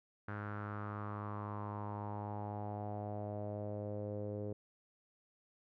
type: tone with low-pass filter sweep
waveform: sawtooth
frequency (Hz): 103.83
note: G#2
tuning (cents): 0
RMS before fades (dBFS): -42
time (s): 0.28-4.53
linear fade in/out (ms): 5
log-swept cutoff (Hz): 1500 to 470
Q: 4.6
effects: none